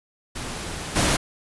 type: noise with level steps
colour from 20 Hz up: pink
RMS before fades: -32 / -20 dBFS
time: 0.35-1.17 s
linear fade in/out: 10 ms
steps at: 0.95 s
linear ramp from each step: 20 ms
effects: resampled to 24000 Hz